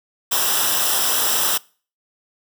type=noise with comb filter; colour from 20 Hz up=white; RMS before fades=-19 dBFS; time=0.31-1.58 s; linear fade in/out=10 ms; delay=0.45 ms; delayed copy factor=-0.7; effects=noise-tail reverb RT60 0.4 s tail -24 dB re dry